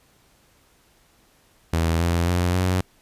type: tone with pitch steps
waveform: sawtooth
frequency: 82.41 / 85.41 / 88.53 / 91.76 Hz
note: E2 / F2 / F2 / F#2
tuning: 0 / -38 / +24 / -14 cents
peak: -15 dBFS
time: 1.73-2.81 s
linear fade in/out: 5 ms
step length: 270 ms
effects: pink hiss -59 dBFS RMS until 3.01 s + resampled to 32000 Hz

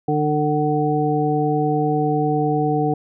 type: harmonic tone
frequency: 149.9 Hz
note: D3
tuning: 36 cents sharp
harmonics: 1 / 2 / 3 / 5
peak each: -22 / -22 / -22 / -22 dBFS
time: 0.08-2.94 s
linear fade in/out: 5 ms
effects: none

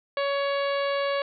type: harmonic tone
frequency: 560 Hz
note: C#5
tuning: 18 cents sharp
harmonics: 1 / 2 / 3 / 4 / 5 / 6 / 7 / 8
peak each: -25 / -31 / -35 / -37 / -39 / -41 / -42 / -43 dBFS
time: 0.17-1.22 s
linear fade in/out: 2 ms
effects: none

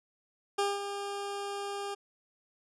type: tone with ADSR envelope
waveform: 20% pulse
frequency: 402 Hz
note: G4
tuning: 44 cents sharp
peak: -21 dBFS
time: 0.58-1.95 s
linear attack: 10 ms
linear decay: 200 ms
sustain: -9 dB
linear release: 13 ms
effects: resampled to 24000 Hz

